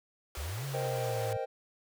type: high-pass noise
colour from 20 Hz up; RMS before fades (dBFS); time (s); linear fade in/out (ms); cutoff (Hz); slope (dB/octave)
pink; -44; 0.35-1.33; 2; 340; 48
type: exponential two-way sweep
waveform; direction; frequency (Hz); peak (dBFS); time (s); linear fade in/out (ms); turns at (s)
sine; up then down; 63.5 to 139.9 to 107.5; -35; 0.37-1.37; 5; 0.65
type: chord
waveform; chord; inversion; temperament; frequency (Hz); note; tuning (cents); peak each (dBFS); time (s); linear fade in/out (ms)
triangle; C minor seventh; third; equal; 466.2 / 523.3 / 622.3 / 784; Bb4 / C5 / Eb5 / G5; 0 / 0 / 0 / 0; -36 / -34 / -38 / -37; 0.73-1.46; 20
effects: none